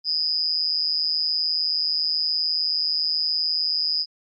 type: tone with amplitude modulation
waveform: sine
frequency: 4976 Hz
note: D#8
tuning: 1 cent flat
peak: -16 dBFS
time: 0.04-4.06 s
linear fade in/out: 50 ms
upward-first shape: sine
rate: 159 Hz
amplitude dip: 95%
effects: MP3 32 kbps